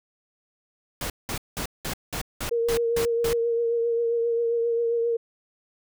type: noise bursts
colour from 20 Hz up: pink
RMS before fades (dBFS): -30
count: 9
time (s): 1.01-3.331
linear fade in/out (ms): 2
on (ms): 89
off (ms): 190
type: tone with vibrato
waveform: sine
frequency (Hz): 466.2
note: A#4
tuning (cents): 0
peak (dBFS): -21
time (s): 2.51-5.17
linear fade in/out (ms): 10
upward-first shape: triangle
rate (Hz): 7.5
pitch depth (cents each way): 29
effects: none

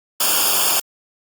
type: noise with comb filter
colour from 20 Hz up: white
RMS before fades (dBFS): -17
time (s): 0.2-0.8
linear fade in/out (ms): 5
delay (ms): 0.5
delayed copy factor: -0.85
effects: Opus 48 kbps

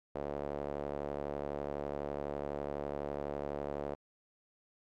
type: tone with band-pass filter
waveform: sawtooth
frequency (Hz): 72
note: D2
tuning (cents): -34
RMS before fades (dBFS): -39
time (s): 0.15-3.95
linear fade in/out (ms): 5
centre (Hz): 550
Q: 2.1
effects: AAC 64 kbps

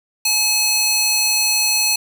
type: tone with high-pass filter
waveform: square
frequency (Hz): 854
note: G#5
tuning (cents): +48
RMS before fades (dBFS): -17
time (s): 0.25-1.96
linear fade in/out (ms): 5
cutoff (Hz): 3800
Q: 0.9
effects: none

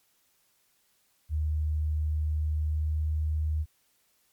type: tone with pitch glide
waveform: sine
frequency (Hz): 76.7 to 77.19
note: D#2 to D#2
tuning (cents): -24 to -13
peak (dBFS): -25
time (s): 1.29-3.66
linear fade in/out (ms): 50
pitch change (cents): +11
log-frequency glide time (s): 2.66-2.94
effects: white hiss -69 dBFS RMS until 4.32 s + MP3 96 kbps

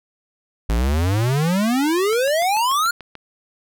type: exponential sweep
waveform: square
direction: up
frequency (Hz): 51.91 to 1445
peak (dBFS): -17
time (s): 0.69-2.91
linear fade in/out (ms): 5
type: click train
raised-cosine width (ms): 0.3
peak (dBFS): -20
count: 8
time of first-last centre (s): 2.13-3.153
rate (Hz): 6.84
effects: none

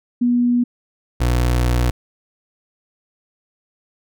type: tone pair in turn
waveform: sine / 30% pulse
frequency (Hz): 242.7 / 60.67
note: B3 / B1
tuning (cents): -30 / -30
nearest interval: 2 octaves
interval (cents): 2400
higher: first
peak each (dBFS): -13 / -12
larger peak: second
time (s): 0.21-0.64 / 1.2-1.91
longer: second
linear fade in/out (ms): 10
effects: none

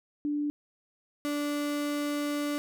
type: tone pair in turn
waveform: sine / 35% pulse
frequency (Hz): 293.7 / 291.8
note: D4 / D4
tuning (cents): 0 / -11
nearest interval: unison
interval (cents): 11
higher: first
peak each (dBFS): -27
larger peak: neither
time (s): 0.25-0.5 / 1.25-2.58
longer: second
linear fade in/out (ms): 0
effects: none

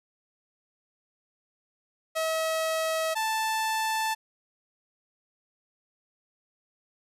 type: tone pair in turn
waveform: sawtooth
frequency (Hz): 642 / 880.8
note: E5 / A5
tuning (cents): -46 / +2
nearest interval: perfect fourth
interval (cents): 548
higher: second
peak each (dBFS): -22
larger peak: neither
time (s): 2.15-3.15 / 3.15-4.15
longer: neither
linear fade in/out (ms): 20
effects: resampled to 32000 Hz

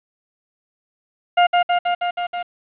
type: tone with echo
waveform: 40% pulse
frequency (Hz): 706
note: F5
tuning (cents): +19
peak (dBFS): -10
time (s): 1.37-1.47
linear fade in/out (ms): 10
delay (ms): 160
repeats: 6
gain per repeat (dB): -2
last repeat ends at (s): 2.43
effects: resampled to 8000 Hz + 7-bit

